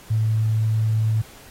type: tone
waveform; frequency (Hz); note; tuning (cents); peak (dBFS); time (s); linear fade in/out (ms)
sine; 110; A2; 0; -17; 0.1-1.22; 10
effects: pink hiss -46 dBFS RMS until 1.5 s + AAC 48 kbps